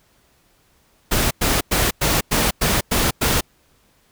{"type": "noise bursts", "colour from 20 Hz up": "pink", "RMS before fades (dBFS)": -18, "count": 8, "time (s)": [1.11, 3.41], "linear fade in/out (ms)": 10, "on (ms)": 200, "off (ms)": 100, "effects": ["pink hiss -59 dBFS RMS until 4.11 s"]}